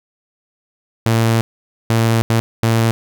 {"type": "tone bursts at uneven times", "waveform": "sawtooth", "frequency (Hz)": 113.9, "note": "A#2", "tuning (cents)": -40, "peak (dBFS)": -8, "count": 4, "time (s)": [[1.06, 1.41], [1.9, 2.22], [2.3, 2.4], [2.63, 2.91]], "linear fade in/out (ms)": 0, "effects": []}